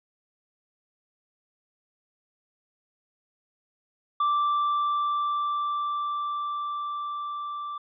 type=tone with level ramp; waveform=triangle; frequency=1172 Hz; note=D6; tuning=4 cents flat; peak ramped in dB=-19 to -30 dBFS; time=4.2-7.78 s; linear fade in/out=5 ms; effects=resampled to 11025 Hz